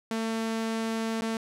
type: tone with dropouts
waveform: sawtooth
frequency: 224.5 Hz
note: A3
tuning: 35 cents sharp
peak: -24 dBFS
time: 0.11-1.37 s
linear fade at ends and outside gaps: 2 ms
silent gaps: 1.21-1.22 s
effects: low-pass 10000 Hz 12 dB/octave